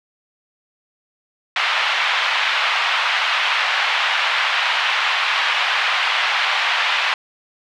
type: band-pass noise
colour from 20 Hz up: white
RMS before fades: -19 dBFS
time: 1.56-7.14 s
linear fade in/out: 2 ms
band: 790 to 3200 Hz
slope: 24 dB/octave
effects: none